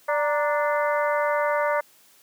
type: harmonic tone with a mistuned harmonic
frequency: 293.7 Hz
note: D4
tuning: in tune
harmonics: 2 / 3 / 4 / 5 / 6 / 7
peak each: -23 / -27 / -29 / -31 / -33 / -34 dBFS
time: 0.08-1.81 s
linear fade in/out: 10 ms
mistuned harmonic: 3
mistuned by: +91 cents
effects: white hiss -56 dBFS RMS until 2.22 s + high-pass 150 Hz 12 dB/octave